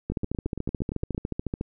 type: two click trains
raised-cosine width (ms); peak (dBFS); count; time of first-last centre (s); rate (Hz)
3; -18 / -15; 10 / 22; 0.12-1.147 / 0.1-1.611; 8.76 / 13.9
effects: none